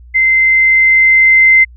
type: tone with level ramp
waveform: sine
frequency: 2074 Hz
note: C7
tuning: 16 cents flat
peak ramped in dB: -7 to -3 dBFS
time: 0.14-1.65 s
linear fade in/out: 20 ms
effects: added 60 Hz sine -34 dBFS peak until 1.76 s